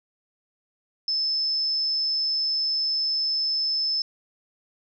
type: tone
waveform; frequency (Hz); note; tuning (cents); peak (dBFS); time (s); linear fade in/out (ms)
sine; 5250; E8; -8; -22; 1.08-4.02; 2
effects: none